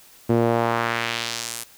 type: tone with band-pass filter sweep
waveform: sawtooth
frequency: 116.54 Hz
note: A#2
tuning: in tune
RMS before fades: -23 dBFS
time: 0.29-1.64 s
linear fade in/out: 10 ms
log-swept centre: 330 to 11000 Hz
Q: 1.2
effects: white hiss -50 dBFS RMS until 1.77 s